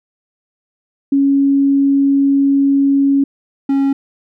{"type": "tone pair in turn", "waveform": ["sine", "triangle"], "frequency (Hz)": [277.2, 274.8], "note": ["C#4", "C#4"], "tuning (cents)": [0, -15], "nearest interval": "unison", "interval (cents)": 15, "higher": "first", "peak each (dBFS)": -9, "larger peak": "neither", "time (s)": [[1.12, 3.24], [3.69, 3.93]], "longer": "first", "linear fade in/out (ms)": 5, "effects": []}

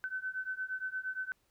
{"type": "beating tone pair", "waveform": "sine", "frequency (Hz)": [1516, 1524.6], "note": ["F#6", "G6"], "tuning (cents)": [42, -49], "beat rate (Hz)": 8.6, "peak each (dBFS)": [-39, -38], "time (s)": [0.04, 1.32], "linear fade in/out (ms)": 0, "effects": ["pink hiss -74 dBFS RMS until 1.5 s"]}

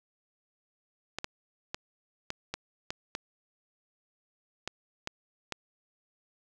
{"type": "clicks", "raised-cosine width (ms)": 0.2, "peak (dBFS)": -16, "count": 10, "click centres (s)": [1.186, 1.244, 1.745, 2.304, 2.54, 2.905, 3.151, 4.676, 5.074, 5.523], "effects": []}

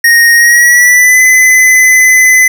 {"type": "tone with pitch glide", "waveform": "square", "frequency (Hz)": [1864.7, 2022], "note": ["A#6", "B6"], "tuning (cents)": [0, 40], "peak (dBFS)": -3, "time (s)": [0.04, 2.48], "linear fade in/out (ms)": 5, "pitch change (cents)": 140, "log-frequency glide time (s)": [0.34, 1.22], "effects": []}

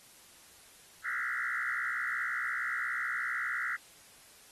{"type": "tone with frequency modulation", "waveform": "sine", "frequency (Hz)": 1670, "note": "G#6", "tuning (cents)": 9, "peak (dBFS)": -31, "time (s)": [1.04, 3.77], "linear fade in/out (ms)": 20, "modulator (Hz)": 62.8, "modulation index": 5.4, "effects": ["white hiss -57 dBFS RMS until 4.51 s", "AAC 32 kbps"]}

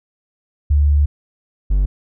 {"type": "tone pair in turn", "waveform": ["sine", "triangle"], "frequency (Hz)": [72.8, 48.42], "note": ["D2", "G1"], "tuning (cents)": [-15, -21], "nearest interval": "perfect fifth", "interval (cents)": 706, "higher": "first", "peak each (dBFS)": [-10, -10], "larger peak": "neither", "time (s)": [[0.7, 1.06], [1.7, 1.86]], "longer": "first", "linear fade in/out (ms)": 10, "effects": []}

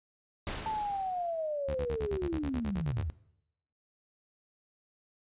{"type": "noise with exponential decay", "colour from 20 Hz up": "pink", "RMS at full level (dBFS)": -35, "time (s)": [0.47, 1.62], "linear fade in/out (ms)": 0, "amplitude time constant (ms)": 250}
{"type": "linear sweep", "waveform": "sine", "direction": "down", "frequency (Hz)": [890, 69.3], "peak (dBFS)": -31, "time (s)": [0.66, 3.1], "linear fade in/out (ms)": 0}
{"type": "tone bursts", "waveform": "sawtooth", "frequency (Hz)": 73.42, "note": "D2", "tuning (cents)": 0, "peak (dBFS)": -30, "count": 13, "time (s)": [1.68, 3.03], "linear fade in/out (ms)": 10, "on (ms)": 66, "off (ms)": 41}
{"effects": ["noise-tail reverb RT60 0.8 s tail -20 dB re dry", "resampled to 8000 Hz"]}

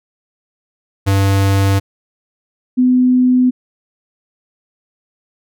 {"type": "tone pair in turn", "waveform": ["square", "sine"], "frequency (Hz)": [98, 252], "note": ["G2", "B3"], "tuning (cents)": [0, 35], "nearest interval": "octave + major third", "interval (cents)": 1635, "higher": "second", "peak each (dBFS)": [-11, -8], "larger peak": "second", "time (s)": [[1.06, 1.8], [2.77, 3.51]], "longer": "neither", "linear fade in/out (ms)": 20, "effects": []}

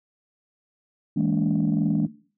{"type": "tone cluster", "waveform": "sine", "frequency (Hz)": [161.9, 204.7, 227.4, 287.9], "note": ["E3", "G#3", "A#3", "D4"], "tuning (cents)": [-31, -25, -43, -34], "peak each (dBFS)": -24, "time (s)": [1.16, 2.07], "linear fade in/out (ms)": 10, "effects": ["noise-tail reverb RT60 0.4 s tail -17 dB re dry", "tanh soft clip ceiling -14 dBFS"]}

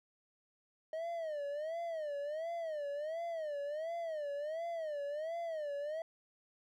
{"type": "tone with vibrato", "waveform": "triangle", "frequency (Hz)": 622.3, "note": "D#5", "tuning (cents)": 0, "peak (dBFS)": -35, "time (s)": [0.93, 6.02], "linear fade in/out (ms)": 2, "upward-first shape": "sine", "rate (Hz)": 1.4, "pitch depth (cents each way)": 160, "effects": []}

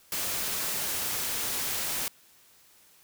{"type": "noise", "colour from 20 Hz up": "white", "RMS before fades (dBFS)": -31, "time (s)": [0.12, 2.08], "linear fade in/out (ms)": 2, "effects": ["white hiss -59 dBFS RMS until 3.03 s"]}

